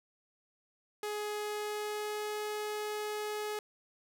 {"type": "tone with pitch glide", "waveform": "sawtooth", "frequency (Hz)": [419.3, 422.2], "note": ["G#4", "G#4"], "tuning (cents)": [17, 29], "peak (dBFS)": -31, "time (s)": [1.03, 3.59], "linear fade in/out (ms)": 2, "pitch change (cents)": 12, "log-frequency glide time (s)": [1.36, 2.4], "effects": []}